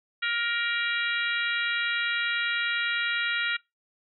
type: harmonic tone with a mistuned harmonic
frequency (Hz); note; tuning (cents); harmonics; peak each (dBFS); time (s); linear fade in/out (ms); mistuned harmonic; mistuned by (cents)
470; A#4; +14; 3 / 4 / 5 / 6 / 7 / 8; -29 / -31 / -33 / -35 / -36 / -37; 0.22-3.57; 10; 8; +42
effects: noise-tail reverb RT60 0.2 s tail -23 dB re dry